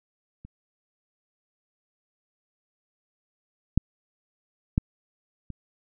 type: clicks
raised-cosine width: 5 ms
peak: -30 / -6 / -8 / -24 dBFS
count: 4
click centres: 0.45 / 3.776 / 4.779 / 5.503 s
effects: none